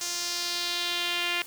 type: tone with band-pass filter sweep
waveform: sawtooth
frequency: 349.2 Hz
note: F4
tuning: in tune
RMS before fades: -30 dBFS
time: 0.01-1.42 s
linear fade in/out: 2 ms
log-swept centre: 6300 to 2600 Hz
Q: 2.4
effects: white hiss -45 dBFS RMS until 1.46 s